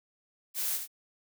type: noise with echo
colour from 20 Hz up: blue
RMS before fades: -32 dBFS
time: 0.54-0.8 s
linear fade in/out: 50 ms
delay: 77 ms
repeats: 1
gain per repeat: -6 dB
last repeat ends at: 0.877 s
effects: none